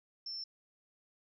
sine tone, 5360 Hz, E8, 28 cents sharp, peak -39 dBFS, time 0.26-0.44 s, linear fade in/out 5 ms, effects none

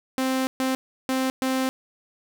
sawtooth tone bursts at uneven times, 261.6 Hz, C4, in tune, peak -18 dBFS, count 4, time 0.18-0.47 / 0.6-0.75 / 1.09-1.3 / 1.42-1.69 s, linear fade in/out 0 ms, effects none

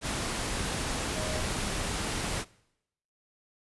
sine tone in noise, 622.3 Hz, D#5, in tune, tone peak -36 dBFS, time 1.12-1.43 s, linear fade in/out 50 ms, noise pink, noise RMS -32 dBFS, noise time 0.01-2.45 s, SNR -7 dB, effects noise-tail reverb RT60 0.8 s tail -22 dB re dry + resampled to 24000 Hz

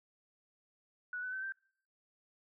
sine tone with pitch steps, 1472 / 1502.9 / 1534.5 / 1566.8 Hz, F#6 / F#6 / G6 / G6, -9 / +27 / -37 / -1 cents, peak -37 dBFS, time 1.13-1.522 s, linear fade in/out 2 ms, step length 98 ms, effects noise-tail reverb RT60 0.6 s tail -26 dB re dry

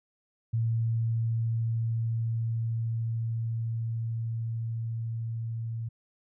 sine tone with level ramp, 114.2 Hz, A#2, 35 cents flat, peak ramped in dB -24 to -31 dBFS, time 0.53-5.89 s, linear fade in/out 10 ms, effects none

